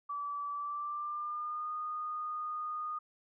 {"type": "tone with pitch glide", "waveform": "sine", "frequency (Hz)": [1154, 1229.7], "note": ["D6", "D#6"], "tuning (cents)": [-31, -21], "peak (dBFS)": -35, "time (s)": [0.09, 2.99], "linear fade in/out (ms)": 10, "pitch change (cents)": 110, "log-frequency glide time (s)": [0.52, 1.72], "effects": []}